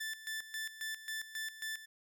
sawtooth tone with tremolo, 1760 Hz, A6, in tune, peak -34 dBFS, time 0-1.86 s, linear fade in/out 10 ms, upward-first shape square, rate 3.7 Hz, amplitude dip 75%, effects none

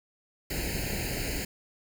pink noise with comb filter, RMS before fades -32 dBFS, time 0.5-1.45 s, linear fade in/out 5 ms, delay 0.43 ms, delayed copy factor +1, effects none

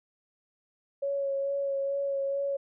sine tone with vibrato, 554.4 Hz, C#5, in tune, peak -27 dBFS, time 1.02-2.57 s, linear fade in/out 10 ms, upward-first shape sine, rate 2.3 Hz, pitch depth 17 cents each way, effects none

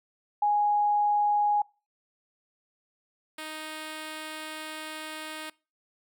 sine / 5% pulse tone pair in turn, 829 / 311.4 Hz, G#5 / D#4, -3 / +2 cents, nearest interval octave + perfect fourth, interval 1695 cents, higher first, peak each -21 / -25 dBFS, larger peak first, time 0.42-1.62 / 3.38-5.5 s, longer second, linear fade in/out 5 ms, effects noise-tail reverb RT60 0.3 s tail -23 dB re dry

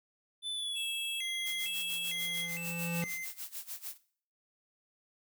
square tone with pitch glide, 3507 to 3310 Hz, A7 to G#7, -6 to -6 cents, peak -35 dBFS, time 0.42-2.49 s, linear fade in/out 50 ms, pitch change -100 cents, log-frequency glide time 0.52-0.87 s
square tone with vibrato, 2343 Hz, D7, 5 cents flat, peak -40 dBFS, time 0.75-3.26 s, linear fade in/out 20 ms, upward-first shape square, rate 1.1 Hz, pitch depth 210 cents each way
square tone with exponential growth, 170 Hz, F3, 46 cents flat, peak -32 dBFS, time 1.38-3.04 s, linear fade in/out 0 ms, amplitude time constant 360 ms
blue noise with tremolo, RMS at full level -40 dBFS, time 1.45-3.98 s, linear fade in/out 20 ms, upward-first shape sine, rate 6.7 Hz, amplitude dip 90%
effects noise-tail reverb RT60 0.5 s tail -18 dB re dry

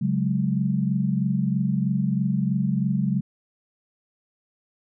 sine chord, C# suspended fourth, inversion none, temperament just, 138.59 / 184.79 / 207.9 Hz, C#3 / F#3 / G#3, 0 / -2 / +2 cents, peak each -25 / -24 / -25 dBFS, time 0.01-3.21 s, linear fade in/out 10 ms, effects none

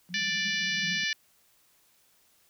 white band-pass noise, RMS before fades -43 dBFS, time 0.09-1.04 s, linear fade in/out 0 ms, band 170 to 200 Hz, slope 96 dB/octave
harmonic tone, 587.3 Hz, D5, in tune, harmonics 3 / 4 / 5 / 6 / 7 / 8 / 9 / 10, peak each -31 / -33 / -35 / -37 / -38 / -39 / -40 / -41 dBFS, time 0.14-1.13 s, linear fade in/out 2 ms
effects white hiss -65 dBFS RMS until 2.49 s

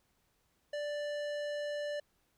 sine tone with tanh clipping, 587.3 Hz, D5, in tune, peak -37 dBFS, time 0.73-2 s, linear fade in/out 5 ms, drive 17 dB, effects pink hiss -75 dBFS RMS until 2.37 s

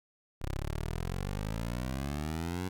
15% pulse exponential sweep, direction up, 32.11 to 94 Hz, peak -27 dBFS, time 0.41-2.69 s, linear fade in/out 10 ms, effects none

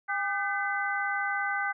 harmonic tone with a mistuned harmonic, 402.9 Hz, G4, 48 cents sharp, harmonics 2 / 3 / 4 / 5, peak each -33 / -35 / -30 / -35 dBFS, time 0.08-1.73 s, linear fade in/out 20 ms, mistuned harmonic 4, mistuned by -85 cents, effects none

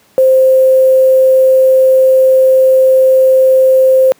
sine tone with quantisation, 523.3 Hz, C5, in tune, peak -4 dBFS, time 0.18-4.12 s, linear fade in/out 0 ms, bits 5, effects pink hiss -49 dBFS RMS until 4.19 s + high-pass 150 Hz 12 dB/octave

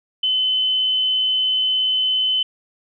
sine tone, 3039 Hz, F#7, 46 cents sharp, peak -16 dBFS, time 0.23-2.43 s, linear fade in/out 5 ms, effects none

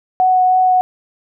sine tone with vibrato, 740 Hz, F#5, in tune, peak -9 dBFS, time 0.2-0.81 s, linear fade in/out 0 ms, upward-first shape triangle, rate 3.2 Hz, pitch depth 10 cents each way, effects none

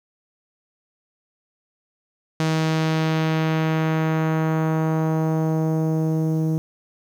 sawtooth tone with low-pass filter sweep, 159 Hz, D#3, 38 cents sharp, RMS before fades -21 dBFS, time 2.4-6.58 s, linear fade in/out 0 ms, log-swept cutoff 6400 to 360 Hz, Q 0.94, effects 8-bit

